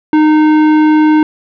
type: tone with tanh clipping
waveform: sine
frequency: 307.5 Hz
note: D#4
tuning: 20 cents flat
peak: -7 dBFS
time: 0.13-1.23 s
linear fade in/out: 2 ms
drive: 14 dB
effects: none